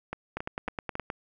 two click trains, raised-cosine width 0.5 ms, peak -18 / -17 dBFS, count 4 / 8, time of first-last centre 0.13-0.954 / 0.37-1.101 s, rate 3.64 / 9.57 Hz, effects none

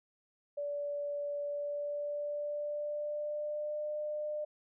sine tone with pitch glide, 578 to 601.2 Hz, D5 to D5, -28 to +40 cents, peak -34 dBFS, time 0.57-4.45 s, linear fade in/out 10 ms, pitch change +68 cents, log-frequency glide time 1.42-3.9 s, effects none

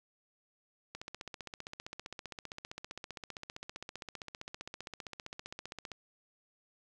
click train, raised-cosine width 0.2 ms, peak -25 dBFS, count 77, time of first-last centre 0.95-5.917 s, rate 15.3 Hz, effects none

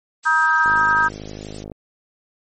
blue noise, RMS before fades -35 dBFS, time 0.23-1.64 s, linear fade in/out 10 ms
harmonic tone, 316.5 Hz, D#4, 30 cents sharp, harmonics 3 / 4 / 5, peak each -20 / -18 / -16 dBFS, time 0.25-1.09 s, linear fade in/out 20 ms
click train, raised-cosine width 2 ms, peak -20 dBFS, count 56, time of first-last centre 0.66-1.718 s, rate 52 Hz
effects MP3 32 kbps

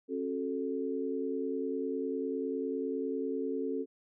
sine chord, F# minor, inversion second, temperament equal with one note detuned, 270.4 / 370 / 440 Hz, C#4 / F#4 / A4, -43 / 0 / 0 cents, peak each -35 / -38 / -35 dBFS, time 0.08-3.86 s, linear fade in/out 50 ms, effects none

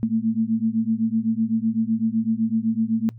sine beating tone pair, 220 / 227.9 Hz, A3 / A#3, 0 / -39 cents, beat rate 7.9 Hz, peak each -22 dBFS, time 0.03-3.09 s, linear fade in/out 0 ms, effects noise-tail reverb RT60 0.1 s tail -23 dB re dry + added 114 Hz sine -38 dBFS peak until 3.18 s

